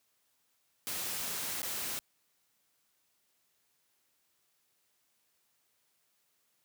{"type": "noise with dropouts", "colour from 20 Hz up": "white", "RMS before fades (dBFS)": -37, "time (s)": [0.87, 1.99], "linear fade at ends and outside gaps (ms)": 0, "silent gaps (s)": [1.618, 1.63], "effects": ["white hiss -75 dBFS RMS until 6.64 s", "high-pass 80 Hz 12 dB/octave"]}